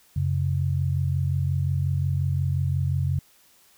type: tone pair together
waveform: sine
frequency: 91 / 136.63 Hz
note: F#2 / C#3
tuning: -28 / -25 cents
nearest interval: perfect fifth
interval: 703 cents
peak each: -24 dBFS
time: 0.16-3.19 s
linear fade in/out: 5 ms
effects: white hiss -58 dBFS RMS until 3.77 s